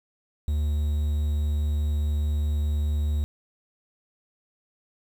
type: tone with quantisation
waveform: triangle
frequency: 74.6 Hz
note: D2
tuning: 28 cents sharp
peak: -20 dBFS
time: 0.48-3.24 s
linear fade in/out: 0 ms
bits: 8
effects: none